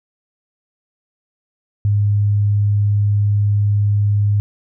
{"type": "tone", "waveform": "sine", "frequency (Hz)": 102.8, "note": "G#2", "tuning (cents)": -17, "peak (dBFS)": -12, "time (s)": [1.85, 4.4], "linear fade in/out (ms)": 0, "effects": []}